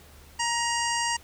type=harmonic tone with a mistuned harmonic; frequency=944 Hz; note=A#5; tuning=22 cents sharp; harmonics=1 / 2 / 3 / 5 / 6 / 7 / 8 / 9; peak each=-28 / -31 / -33 / -35 / -36 / -36 / -37 / -38 dBFS; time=0.39-1.17 s; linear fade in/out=10 ms; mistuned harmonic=1; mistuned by=-16 cents; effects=added 73 Hz sine -53 dBFS peak until 1.23 s + pink hiss -53 dBFS RMS until 1.23 s